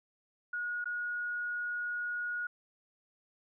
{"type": "tone with dropouts", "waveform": "sine", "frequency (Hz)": 1447, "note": "F#6", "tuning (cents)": -39, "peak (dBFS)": -33, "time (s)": [0.53, 2.47], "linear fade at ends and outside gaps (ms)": 5, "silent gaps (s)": [0.843, 0.856], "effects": []}